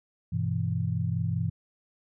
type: chord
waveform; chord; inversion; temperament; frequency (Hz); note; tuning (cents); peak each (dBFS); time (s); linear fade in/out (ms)
sine; E minor; first; just; 98.89 / 123.61 / 164.81; G2 / B2 / E3; +16 / +2 / 0; -30; 0.32-1.5; 10
effects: none